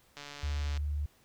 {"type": "click train", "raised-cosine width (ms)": 0.2, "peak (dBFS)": -27, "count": 88, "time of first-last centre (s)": [0.17, 0.774], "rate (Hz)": 144}
{"type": "tone", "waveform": "sine", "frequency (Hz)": 73.42, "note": "D2", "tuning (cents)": 0, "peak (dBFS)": -30, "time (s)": [0.43, 1.06], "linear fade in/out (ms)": 5}
{"effects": ["pink hiss -65 dBFS RMS until 1.24 s"]}